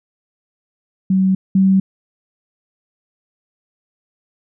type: tone pair in turn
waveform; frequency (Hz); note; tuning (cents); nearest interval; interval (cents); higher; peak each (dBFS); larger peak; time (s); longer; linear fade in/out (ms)
sine; 189.5 / 191.59; F#3 / G3; +42 / -39; unison; 19; second; -11 / -9; second; 1.1-1.35 / 1.55-1.8; neither; 5
effects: none